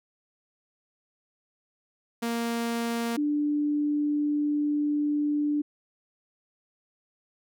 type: tone pair in turn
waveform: sawtooth / sine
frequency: 233.1 / 294.8 Hz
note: A#3 / D4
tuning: 0 / +7 cents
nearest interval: major third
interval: 407 cents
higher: second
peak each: -23 dBFS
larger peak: neither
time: 2.22-3.17 / 3.17-5.62 s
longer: second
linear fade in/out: 10 ms
effects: none